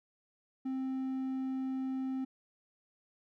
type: tone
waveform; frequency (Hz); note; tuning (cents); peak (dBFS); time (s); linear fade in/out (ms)
triangle; 263; C4; +9; -31; 0.65-2.25; 10
effects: none